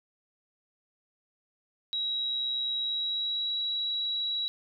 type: tone with pitch glide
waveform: sine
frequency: 3857 to 3891 Hz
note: B7 to B7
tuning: -42 to -27 cents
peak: -28 dBFS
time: 1.93-4.48 s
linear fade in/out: 0 ms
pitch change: +15 cents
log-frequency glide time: 2.8-3.54 s
effects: none